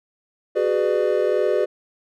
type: chord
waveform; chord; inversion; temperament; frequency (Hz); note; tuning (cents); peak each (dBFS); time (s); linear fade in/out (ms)
triangle; G# half-diminished seventh; third; just; 373.8 / 415.3 / 498.4 / 598; F#4 / G#4 / B4 / D5; +18 / 0 / +16 / +31; -21; 0.55-1.66; 20
effects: none